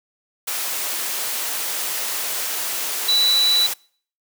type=tone in noise; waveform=sine; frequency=3951 Hz; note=B7; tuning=in tune; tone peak=-14 dBFS; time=3.08-3.67 s; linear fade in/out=10 ms; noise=white; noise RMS=-25 dBFS; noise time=0.47-3.74 s; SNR=+8 dB; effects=noise-tail reverb RT60 0.5 s tail -25 dB re dry + high-pass 400 Hz 12 dB/octave